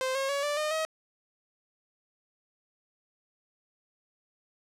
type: tone with pitch steps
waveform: sawtooth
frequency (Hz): 520 / 541.1 / 563.1 / 586 / 609.9 / 634.7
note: C5 / C#5 / C#5 / D5 / D#5 / D#5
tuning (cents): -11 / -42 / +27 / -4 / -35 / +34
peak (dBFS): -24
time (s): 0.01-0.85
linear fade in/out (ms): 0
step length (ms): 140
effects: low-pass 10000 Hz 12 dB/octave